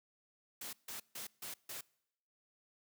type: noise bursts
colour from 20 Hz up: white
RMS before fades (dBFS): -45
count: 5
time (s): 0.61-1.81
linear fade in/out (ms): 5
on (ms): 120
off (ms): 150
effects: noise-tail reverb RT60 0.8 s tail -25 dB re dry + high-pass 100 Hz 12 dB/octave